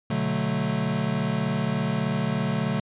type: chord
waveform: square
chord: B minor seventh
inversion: none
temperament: equal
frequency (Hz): 123.47 / 146.83 / 185 / 220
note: B2 / D3 / F#3 / A3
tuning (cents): 0 / 0 / 0 / 0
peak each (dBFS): -32 / -29 / -30 / -29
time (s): 0.1-2.8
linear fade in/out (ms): 5
effects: resampled to 8000 Hz